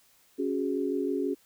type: chord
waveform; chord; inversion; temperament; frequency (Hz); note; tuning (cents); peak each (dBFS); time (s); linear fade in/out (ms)
sine; C# suspended fourth; none; just; 277.2 / 369.6 / 415.8; C#4 / F#4 / G#4; 0 / -2 / +2; -30 / -31 / -32; 0.38-1.35; 20
effects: white hiss -63 dBFS RMS until 1.45 s